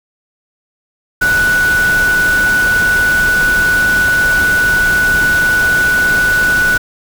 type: tone in noise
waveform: sine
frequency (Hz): 1480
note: F#6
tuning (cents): 0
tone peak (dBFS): -9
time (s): 1.21-6.78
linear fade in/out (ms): 10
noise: pink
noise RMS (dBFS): -21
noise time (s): 1.21-6.78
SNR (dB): +9
effects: none